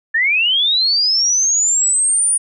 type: linear sweep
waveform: sine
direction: up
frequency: 1741 to 9610 Hz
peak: -12 dBFS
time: 0.14-2.38 s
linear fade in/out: 10 ms
effects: none